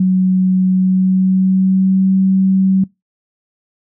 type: tone with pitch glide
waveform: sine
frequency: 186 to 190.57 Hz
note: F#3 to G3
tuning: +9 to -49 cents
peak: -9 dBFS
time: 0-2.84 s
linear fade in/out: 5 ms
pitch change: +42 cents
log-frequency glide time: 0.71-2.12 s
effects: noise-tail reverb RT60 0.2 s tail -23 dB re dry